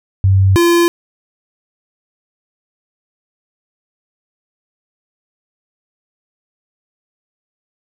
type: tone pair in turn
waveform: sine / square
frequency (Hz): 96.2 / 342.8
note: G2 / F4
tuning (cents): -32 / -32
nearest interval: octave + minor seventh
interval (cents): 2200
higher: second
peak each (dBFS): -7 / -9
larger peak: first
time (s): 0.24-0.56 / 0.56-0.88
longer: neither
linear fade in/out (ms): 0
effects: none